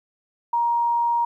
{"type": "tone", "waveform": "sine", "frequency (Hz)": 942, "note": "A#5", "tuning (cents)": 18, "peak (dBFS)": -18, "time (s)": [0.53, 1.25], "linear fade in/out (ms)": 5, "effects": ["10-bit"]}